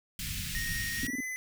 pink band-stop noise, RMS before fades -36 dBFS, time 0.19-1.07 s, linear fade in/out 2 ms, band 190 to 2000 Hz, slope 24 dB/octave
square tone with pitch glide, 1864.7 to 2022 Hz, A#6 to B6, 0 to +40 cents, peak -35 dBFS, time 0.55-1.36 s, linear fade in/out 0 ms, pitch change +140 cents, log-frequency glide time 1-1.19 s
sine tone bursts, 260 Hz, C4, 11 cents flat, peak -31 dBFS, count 4, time 1.03-1.205 s, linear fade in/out 2 ms, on 22 ms, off 29 ms
effects none

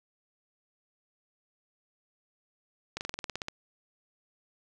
slowing click train, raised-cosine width 0.2 ms, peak -17 dBFS, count 11, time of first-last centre 2.97-3.484 s, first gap 39 ms, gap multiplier 1.06, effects none

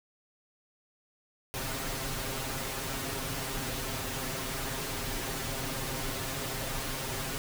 pink noise with comb filter, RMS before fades -35 dBFS, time 1.54-7.38 s, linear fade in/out 0 ms, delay 7.5 ms, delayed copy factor +0.85, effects none

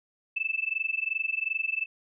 sine tone with amplitude modulation, 2632 Hz, E7, 3 cents flat, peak -23 dBFS, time 0.36-1.86 s, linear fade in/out 10 ms, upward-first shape sine, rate 22.7 Hz, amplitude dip 95%, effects none

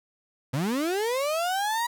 35% pulse linear sweep, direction up, 119.7 to 968 Hz, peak -23 dBFS, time 0.53-1.87 s, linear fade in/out 10 ms, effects none

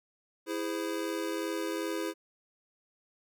square chord, E augmented, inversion none, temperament just, 329.6 / 412 / 515 Hz, E4 / G#4 / B#4, 0 / -14 / -28 cents, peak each -35 / -38 / -39 dBFS, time 0.46-2.14 s, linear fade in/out 50 ms, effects none

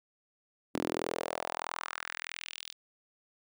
sawtooth tone with high-pass filter sweep, 41.55 Hz, E1, 15 cents sharp, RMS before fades -38 dBFS, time 0.74-2.73 s, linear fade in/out 10 ms, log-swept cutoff 270 to 3800 Hz, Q 2.4, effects none

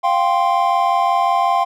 triangle chord, F suspended second, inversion none, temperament equal, 698.5 / 784 / 1046.5 Hz, F5 / G5 / C6, 0 / 0 / 0 cents, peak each -16 dBFS, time 0.03-1.65 s, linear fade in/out 20 ms, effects none

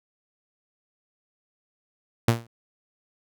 sawtooth tone with exponential decay, 116.3 Hz, A#2, 4 cents flat, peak -11 dBFS, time 2.28-2.47 s, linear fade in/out 5 ms, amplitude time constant 40 ms, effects none

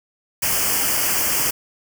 white band-stop noise, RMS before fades -20 dBFS, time 0.42-1.51 s, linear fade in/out 10 ms, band 3200 to 4600 Hz, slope 96 dB/octave, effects none

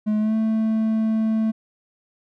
triangle tone with pitch glide, 213 to 220.5 Hz, G#3 to A3, +44 to +4 cents, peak -16 dBFS, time 0.06-1.52 s, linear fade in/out 20 ms, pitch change +60 cents, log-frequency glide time 0.19-0.35 s, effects none

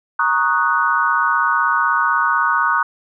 sine chord, D# minor seventh, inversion second, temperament equal, 932.3 / 1108.7 / 1244.5 / 1480 Hz, A#5 / C#6 / D#6 / F#6, 0 / 0 / 0 / 0 cents, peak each -21 / -20 / -19 / -18 dBFS, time 0.19-2.83 s, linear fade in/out 5 ms, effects none

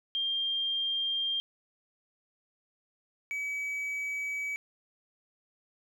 sine / triangle tone pair in turn, 3195 / 2280 Hz, G7 / C#7, +32 / +48 cents, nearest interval tritone, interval 584 cents, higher first, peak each -28 / -30 dBFS, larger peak first, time 0.15-1.4 / 3.31-4.56 s, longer neither, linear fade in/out 0 ms, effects none

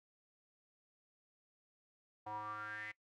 square tone with band-pass filter sweep, 106.3 Hz, G#2, 41 cents sharp, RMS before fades -45 dBFS, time 2.26-2.92 s, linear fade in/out 10 ms, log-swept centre 840 to 2100 Hz, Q 8.6, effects noise-tail reverb RT60 0.1 s tail -20 dB re dry

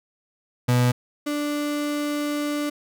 35% pulse tone pair in turn, 123.47 / 293.7 Hz, B2 / D4, 0 / 0 cents, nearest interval octave + minor third, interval 1500 cents, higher second, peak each -15 / -22 dBFS, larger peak first, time 0.68-0.92 / 1.26-2.7 s, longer second, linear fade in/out 10 ms, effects none

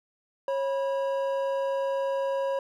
triangle tone pair together, 546 / 976.5 Hz, C#5 / B5, -26 / -20 cents, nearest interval minor seventh, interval 1006 cents, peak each -24 / -32 dBFS, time 0.48-2.59 s, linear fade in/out 2 ms, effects none

